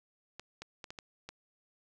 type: clicks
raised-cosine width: 0.2 ms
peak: -26 dBFS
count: 6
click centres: 0.396 / 0.62 / 0.842 / 0.905 / 0.988 / 1.29 s
effects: none